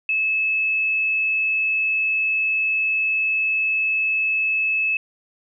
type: tone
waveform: sine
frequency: 2600 Hz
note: E7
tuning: 24 cents flat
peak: -18 dBFS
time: 0.09-4.97 s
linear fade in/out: 2 ms
effects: none

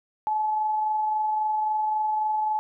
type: tone with amplitude modulation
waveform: sine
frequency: 859 Hz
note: A5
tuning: 42 cents flat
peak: -21 dBFS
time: 0.27-2.59 s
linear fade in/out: 0 ms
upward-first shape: sine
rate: 23.7 Hz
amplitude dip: 25%
effects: none

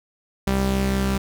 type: tone pair together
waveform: sawtooth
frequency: 65.41 / 196 Hz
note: C2 / G3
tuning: 0 / 0 cents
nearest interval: octave + perfect fifth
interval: 1900 cents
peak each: -19 dBFS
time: 0.47-1.18 s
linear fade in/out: 5 ms
effects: none

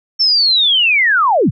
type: linear sweep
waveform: sine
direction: down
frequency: 5420 to 69.3 Hz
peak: -9 dBFS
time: 0.19-1.51 s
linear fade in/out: 20 ms
effects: none

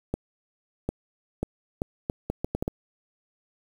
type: accelerating click train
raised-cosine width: 2 ms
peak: -13 dBFS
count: 10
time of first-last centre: 0.14-2.679 s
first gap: 750 ms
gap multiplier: 0.72
effects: 7-bit

